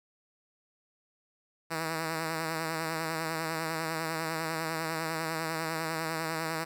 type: tone with vibrato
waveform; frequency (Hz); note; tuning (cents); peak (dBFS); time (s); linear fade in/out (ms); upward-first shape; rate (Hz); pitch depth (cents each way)
5% pulse; 161.4; E3; -36; -20; 1.7-6.65; 20; sine; 10; 41
effects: none